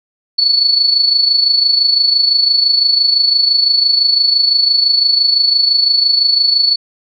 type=tone with amplitude modulation; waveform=sine; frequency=4435 Hz; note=C#8; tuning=in tune; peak=-6 dBFS; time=0.38-6.76 s; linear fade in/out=10 ms; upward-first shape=sine; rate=25.9 Hz; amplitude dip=60%; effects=none